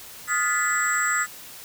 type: tone cluster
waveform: sine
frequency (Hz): 1248 / 1415 / 1728 / 1984 / 7700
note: D#6 / F6 / A6 / B6 / B8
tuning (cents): +5 / +22 / -32 / +7 / -45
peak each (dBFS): -27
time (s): 0.27-1.27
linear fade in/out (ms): 50
effects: white hiss -42 dBFS RMS until 1.64 s